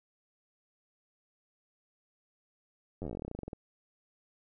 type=slowing click train; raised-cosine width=2 ms; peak=-26 dBFS; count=21; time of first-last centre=3.02-3.532 s; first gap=10 ms; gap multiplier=1.09; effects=none